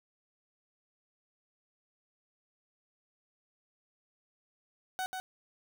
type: tone with echo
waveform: 30% pulse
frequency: 748 Hz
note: F#5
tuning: 19 cents sharp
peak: -30 dBFS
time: 4.99-5.06 s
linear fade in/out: 0 ms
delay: 140 ms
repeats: 1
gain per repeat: -4 dB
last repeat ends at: 5.2 s
effects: none